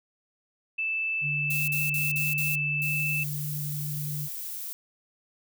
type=tone; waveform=sine; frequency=2637 Hz; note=E7; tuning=in tune; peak=-26 dBFS; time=0.78-3.24 s; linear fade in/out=10 ms
type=tone with pitch glide; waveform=sine; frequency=146.83 to 147.85 Hz; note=D3 to D3; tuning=0 to +12 cents; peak=-31 dBFS; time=1.21-4.29 s; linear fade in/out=50 ms; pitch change=+12 cents; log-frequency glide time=1.6-3.06 s
type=noise bursts; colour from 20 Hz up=violet; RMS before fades=-32 dBFS; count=5; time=1.5-2.556 s; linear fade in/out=5 ms; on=180 ms; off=39 ms
type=noise; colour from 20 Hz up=violet; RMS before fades=-36 dBFS; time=2.82-4.73 s; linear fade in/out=0 ms
effects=none